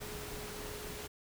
sine tone in noise, 419.4 Hz, G#4, 17 cents sharp, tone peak -48 dBFS, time 0-1.08 s, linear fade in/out 20 ms, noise pink, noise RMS -44 dBFS, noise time 0-1.08 s, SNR -7 dB, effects none

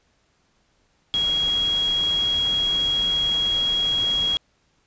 sine tone in noise, 3300 Hz, G#7, 12 cents flat, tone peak -19 dBFS, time 1.14-4.37 s, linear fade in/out 0 ms, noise pink, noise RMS -35 dBFS, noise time 1.14-4.37 s, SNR +13 dB, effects pink hiss -65 dBFS RMS until 4.86 s + resampled to 16000 Hz

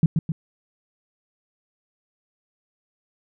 sine tone with echo, 160.5 Hz, E3, 46 cents flat, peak -11 dBFS, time 0.03-0.06 s, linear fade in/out 2 ms, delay 130 ms, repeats 2, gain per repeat -5 dB, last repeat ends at 0.32 s, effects none

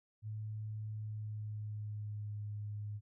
sine tone with pitch glide, 107.6 to 104.36 Hz, A2 to G#2, -38 to +9 cents, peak -39 dBFS, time 0.22-3.01 s, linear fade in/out 50 ms, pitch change -53 cents, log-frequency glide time 0.92-2.39 s, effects none

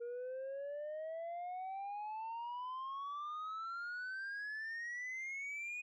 sine exponential sweep, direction up, 470 to 2489 Hz, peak -38 dBFS, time 0-5.82 s, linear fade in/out 20 ms, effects tanh soft clip ceiling -40 dBFS

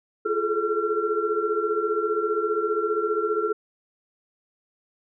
sine tone cluster, 344.8 / 419.5 / 434.5 / 1363 Hz, F4 / G#4 / A4 / F6, -22 / +17 / -22 / -43 cents, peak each -31 / -26 / -26 / -28 dBFS, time 0.25-3.53 s, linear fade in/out 10 ms, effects none

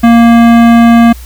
sine tone with hard clipping, 233.1 Hz, A#3, in tune, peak -3 dBFS, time 0.03-1.13 s, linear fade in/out 10 ms, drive 17 dB, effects added 60 Hz sine -25 dBFS peak until 1.25 s + white hiss -36 dBFS RMS until 1.25 s

